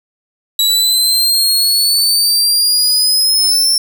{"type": "exponential sweep", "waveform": "sawtooth", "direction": "up", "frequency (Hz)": [3900, 5400], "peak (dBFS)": -7, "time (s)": [0.59, 3.78], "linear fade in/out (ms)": 2, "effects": []}